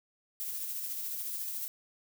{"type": "noise with tremolo", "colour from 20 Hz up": "violet", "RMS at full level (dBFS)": -36, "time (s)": [0.4, 1.68], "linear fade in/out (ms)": 0, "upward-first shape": "sine", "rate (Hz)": 14, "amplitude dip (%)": 30, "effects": []}